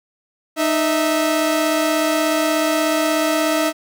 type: tone pair together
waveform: sawtooth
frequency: 307.8 / 652.2 Hz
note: D#4 / E5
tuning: -19 / -19 cents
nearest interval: octave + minor second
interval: 1300 cents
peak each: -15 dBFS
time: 0.56-3.73 s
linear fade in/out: 50 ms
effects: none